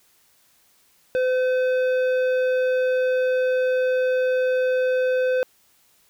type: tone with tanh clipping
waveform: sine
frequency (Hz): 510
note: C5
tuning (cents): -44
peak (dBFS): -20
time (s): 1.15-5.43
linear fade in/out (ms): 0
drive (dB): 11
effects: white hiss -60 dBFS RMS until 6.09 s